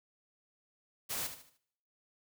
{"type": "noise with echo", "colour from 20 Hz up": "white", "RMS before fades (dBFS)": -37, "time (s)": [1.09, 1.28], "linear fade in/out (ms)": 20, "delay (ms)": 75, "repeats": 4, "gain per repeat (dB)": -9, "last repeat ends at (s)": 1.58, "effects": ["noise-tail reverb RT60 0.7 s tail -22 dB re dry"]}